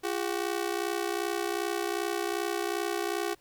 sawtooth ring-modulated tone, 376.3 Hz, F#4, 29 cents sharp, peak -22 dBFS, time 0.03-3.35 s, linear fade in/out 20 ms, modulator 31.3 Hz, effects pink hiss -64 dBFS RMS until 3.4 s

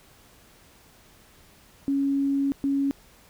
sine tone bursts at uneven times, 277.2 Hz, C#4, in tune, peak -21 dBFS, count 2, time 1.88-2.52 / 2.64-2.91 s, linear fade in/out 0 ms, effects pink hiss -55 dBFS RMS until 3.29 s

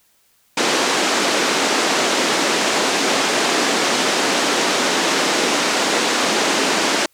pink band-pass noise, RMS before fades -18 dBFS, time 0.57-7.06 s, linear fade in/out 5 ms, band 250 to 7500 Hz, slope 24 dB/octave, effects white hiss -59 dBFS RMS until 7.13 s

